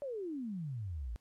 sine exponential sweep, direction down, 587.3 to 52 Hz, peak -37 dBFS, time 0.02-1.16 s, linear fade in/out 0 ms, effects pink hiss -75 dBFS RMS until 1.2 s + low-pass 12000 Hz 12 dB/octave

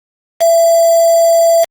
sine tone with quantisation, 668 Hz, E5, 23 cents sharp, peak -6 dBFS, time 0.4-1.65 s, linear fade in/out 20 ms, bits 3, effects Opus 48 kbps

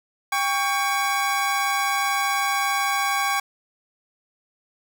25% pulse tone pair together, 796.3 / 1118 Hz, G5 / C#6, +27 / +14 cents, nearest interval tritone, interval 587 cents, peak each -20 dBFS, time 0.32-3.4 s, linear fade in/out 5 ms, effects none

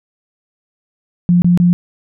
sine tone bursts, 175.7 Hz, F3, 11 cents sharp, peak -7 dBFS, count 3, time 1.29-1.73 s, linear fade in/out 0 ms, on 130 ms, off 25 ms, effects none

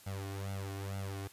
sawtooth tone with flanger, 98 Hz, G2, in tune, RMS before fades -40 dBFS, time 0.06-1.28 s, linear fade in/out 10 ms, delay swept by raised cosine 1.4 to 2.8 ms, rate 2.2 Hz, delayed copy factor +0.9, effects white hiss -58 dBFS RMS until 1.32 s + resampled to 32000 Hz

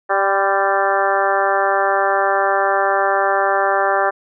harmonic tone with a mistuned harmonic, 196 Hz, G3, in tune, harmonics 2 / 3 / 4 / 5 / 6 / 7 / 8 / 9, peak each -23 / -20 / -19 / -25 / -22 / -24 / -24 / -25 dBFS, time 0.09-4.11 s, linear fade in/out 20 ms, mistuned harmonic 5, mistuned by +41 cents, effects none

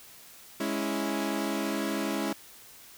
sawtooth chord, C# minor, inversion second, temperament equal, 207.7 / 277.2 / 329.6 Hz, G#3 / C#4 / E4, 0 / 0 / 0 cents, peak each -29 / -29 / -29 dBFS, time 0.6-2.33 s, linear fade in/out 5 ms, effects white hiss -51 dBFS RMS until 2.97 s

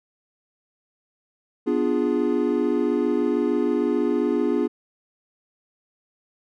triangle chord, B diminished seventh, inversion none, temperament equal, 246.9 / 293.7 / 349.2 / 415.3 Hz, B3 / D4 / F4 / Ab4, 0 / 0 / 0 / 0 cents, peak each -23 dBFS, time 1.66-4.68 s, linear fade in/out 20 ms, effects none

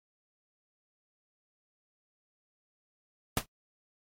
pink noise with exponential decay, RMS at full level -23 dBFS, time 3.37-3.46 s, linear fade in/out 2 ms, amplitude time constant 18 ms, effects noise-tail reverb RT60 0.1 s tail -24 dB re dry + MP3 64 kbps

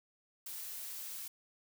blue noise, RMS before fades -44 dBFS, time 0.46-1.28 s, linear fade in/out 5 ms, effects none

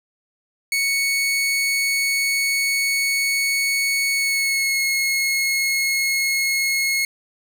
sawtooth tone with pitch glide, 2217 to 2171 Hz, C#7 to C#7, 0 to -37 cents, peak -15 dBFS, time 0.72-7.05 s, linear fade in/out 2 ms, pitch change -37 cents, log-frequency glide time 4.13-4.82 s, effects none

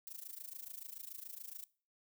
violet noise with amplitude modulation, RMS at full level -45 dBFS, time 0.07-1.64 s, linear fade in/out 0 ms, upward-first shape sine, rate 27 Hz, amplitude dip 90%, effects noise-tail reverb RT60 0.4 s tail -21 dB re dry

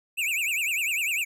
square tone with vibrato, 2520 Hz, D#7, 21 cents sharp, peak -25 dBFS, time 0.17-1.25 s, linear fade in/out 20 ms, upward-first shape triangle, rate 10 Hz, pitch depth 230 cents each way, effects none

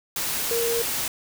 sine tone in noise, 466.2 Hz, A#4, in tune, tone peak -23 dBFS, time 0.51-0.82 s, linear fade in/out 2 ms, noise white, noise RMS -27 dBFS, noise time 0.16-1.08 s, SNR +1 dB, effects none

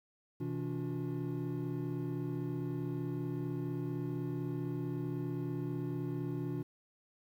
triangle tone cluster, 127.1 / 162.7 / 287.9 / 357.3 Hz, C3 / E3 / D4 / F4, -50 / -22 / -34 / +40 cents, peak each -37 / -38 / -38 / -40 dBFS, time 0.4-6.63 s, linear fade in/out 10 ms, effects tanh soft clip ceiling -23 dBFS + 11-bit

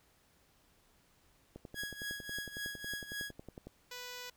click train, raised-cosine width 2 ms, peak -33 dBFS, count 24, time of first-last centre 1.56-3.67 s, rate 10.9 Hz
sawtooth tone with tremolo, 1661.2 Hz, G#6, in tune, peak -33 dBFS, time 1.74-3.32 s, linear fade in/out 50 ms, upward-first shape triangle, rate 3.6 Hz, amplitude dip 80%
5% pulse tone, 494 Hz, B4, in tune, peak -32 dBFS, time 3.91-4.3 s, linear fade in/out 5 ms
effects pink hiss -69 dBFS RMS until 4.36 s

